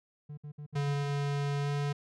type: tone bursts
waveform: triangle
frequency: 147.6 Hz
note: D3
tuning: 9 cents sharp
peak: -38 dBFS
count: 6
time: 0.29-1.1 s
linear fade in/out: 10 ms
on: 85 ms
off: 60 ms
type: tone with pitch glide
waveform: square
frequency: 142.5 to 143.66 Hz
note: C#3 to D3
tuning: +48 to -38 cents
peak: -30 dBFS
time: 0.75-1.93 s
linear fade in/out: 10 ms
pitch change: +14 cents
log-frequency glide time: 1.61-1.69 s
effects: low-pass 6000 Hz 12 dB/octave